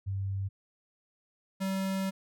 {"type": "tone pair in turn", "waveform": ["sine", "square"], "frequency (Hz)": [97.5, 192.04], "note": ["G2", "G3"], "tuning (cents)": [-9, -35], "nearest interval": "octave", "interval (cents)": 1174, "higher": "second", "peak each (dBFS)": [-30, -30], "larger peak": "neither", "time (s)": [[0.06, 0.49], [1.6, 2.11]], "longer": "second", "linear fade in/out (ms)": 20, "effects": []}